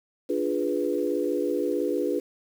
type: chord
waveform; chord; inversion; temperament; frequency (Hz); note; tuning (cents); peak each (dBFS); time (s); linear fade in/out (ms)
sine; D diminished seventh; none; equal; 293.7 / 349.2 / 415.3 / 493.9; D4 / F4 / Ab4 / Cb5; 0 / 0 / 0 / 0; -29; 0.29-2.2; 10
effects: 8-bit